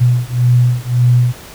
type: beating tone pair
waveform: sine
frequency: 121.8 / 123.6 Hz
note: B2 / B2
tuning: -24 / +2 cents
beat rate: 1.8 Hz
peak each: -12 / -12 dBFS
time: 0-1.33 s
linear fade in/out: 20 ms
effects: pink hiss -35 dBFS RMS until 1.54 s